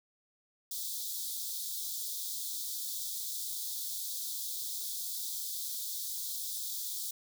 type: high-pass noise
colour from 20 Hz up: white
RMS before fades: -38 dBFS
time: 0.71-7.11 s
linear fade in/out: 5 ms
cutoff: 3400 Hz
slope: 96 dB/octave
effects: none